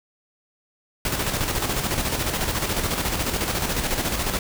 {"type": "noise with tremolo", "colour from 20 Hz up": "pink", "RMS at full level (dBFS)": -23, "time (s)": [1.05, 4.39], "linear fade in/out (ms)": 2, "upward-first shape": "square", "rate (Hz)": 14, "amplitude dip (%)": 45, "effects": []}